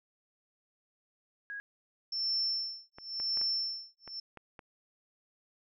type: tone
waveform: sine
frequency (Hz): 1651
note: G#6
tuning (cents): -11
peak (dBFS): -38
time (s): 1.5-1.6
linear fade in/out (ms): 0
type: tone with tremolo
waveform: sine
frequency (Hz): 5370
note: E8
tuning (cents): +31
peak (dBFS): -28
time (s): 2.12-4.2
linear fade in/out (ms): 5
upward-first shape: sine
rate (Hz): 0.95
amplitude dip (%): 100
type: clicks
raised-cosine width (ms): 0.5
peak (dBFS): -32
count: 7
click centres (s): 2.985 / 3.2 / 3.373 / 3.414 / 4.077 / 4.373 / 4.592
effects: none